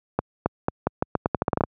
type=accelerating click train; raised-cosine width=1 ms; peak=-6 dBFS; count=14; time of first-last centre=0.19-1.637 s; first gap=270 ms; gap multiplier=0.83; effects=high-pass 80 Hz 12 dB/octave